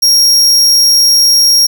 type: tone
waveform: 40% pulse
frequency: 5588 Hz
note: F8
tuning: in tune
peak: -4 dBFS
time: 0.02-1.67 s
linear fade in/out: 10 ms
effects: none